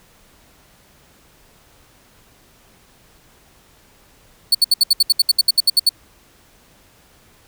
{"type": "tone bursts", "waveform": "40% pulse", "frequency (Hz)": 4450, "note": "C#8", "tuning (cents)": 6, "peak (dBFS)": -8, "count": 15, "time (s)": [4.52, 5.892], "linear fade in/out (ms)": 5, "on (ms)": 28, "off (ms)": 68, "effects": ["pink hiss -52 dBFS RMS until 7.47 s"]}